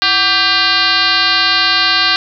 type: tone with frequency modulation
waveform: sine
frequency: 2816 Hz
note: F7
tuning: 14 cents sharp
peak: -9 dBFS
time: 0.02-2.16 s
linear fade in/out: 0 ms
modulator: 414 Hz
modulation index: 4.4
effects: none